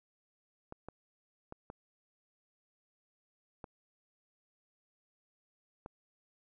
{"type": "clicks", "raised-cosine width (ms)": 1, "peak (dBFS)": -30, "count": 6, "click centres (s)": [0.724, 0.886, 1.524, 1.701, 3.642, 5.861], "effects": []}